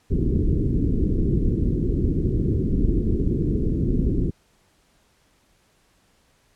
pink low-pass noise, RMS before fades -21 dBFS, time 0.1-4.31 s, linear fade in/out 20 ms, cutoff 400 Hz, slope 48 dB/octave, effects pink hiss -62 dBFS RMS until 6.55 s + low-pass 11000 Hz 12 dB/octave

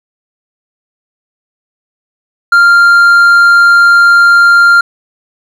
sine tone with hard clipping, 1394 Hz, F6, 4 cents flat, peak -3 dBFS, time 2.52-4.81 s, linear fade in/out 5 ms, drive 3 dB, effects none

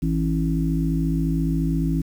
harmonic tone, 54.4 Hz, A1, 19 cents flat, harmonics 1 / 3 / 5 / 6, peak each -25 / -22 / -25 / -31 dBFS, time 0.02-2.02 s, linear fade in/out 10 ms, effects 8-bit

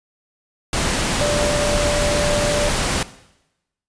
sine tone in noise, 587.3 Hz, D5, in tune, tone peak -19 dBFS, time 1.21-2.69 s, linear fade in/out 2 ms, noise pink, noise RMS -20 dBFS, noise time 0.73-3.03 s, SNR -2 dB, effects noise-tail reverb RT60 0.9 s tail -17 dB re dry + resampled to 22050 Hz

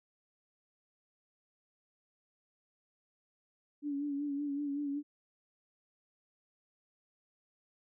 sine tone with vibrato, 286.1 Hz, D4, 45 cents flat, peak -33 dBFS, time 3.82-5.03 s, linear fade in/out 50 ms, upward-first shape sine, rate 5.3 Hz, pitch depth 44 cents each way, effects none

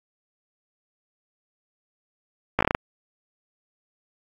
slowing click train, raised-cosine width 0.5 ms, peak -4 dBFS, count 7, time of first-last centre 2.59-2.749 s, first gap 16 ms, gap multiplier 1.2, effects AAC 64 kbps

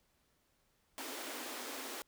pink high-pass noise, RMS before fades -44 dBFS, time 0.98-2.02 s, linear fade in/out 0 ms, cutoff 240 Hz, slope 96 dB/octave, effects pink hiss -75 dBFS RMS until 2.07 s

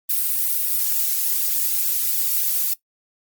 violet noise with flanger, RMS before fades -21 dBFS, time 0.09-2.74 s, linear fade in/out 10 ms, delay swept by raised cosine 1.1 to 3.3 ms, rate 3.4 Hz, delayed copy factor +0.8, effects noise-tail reverb RT60 0.1 s tail -17 dB re dry + Opus 32 kbps

